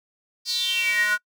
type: tone with high-pass filter sweep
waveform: square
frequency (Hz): 209.6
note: G#3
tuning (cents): +16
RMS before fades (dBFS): -23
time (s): 0.45-1.18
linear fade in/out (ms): 50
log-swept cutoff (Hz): 4800 to 1400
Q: 8.9
effects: noise-tail reverb RT60 0.1 s tail -26 dB re dry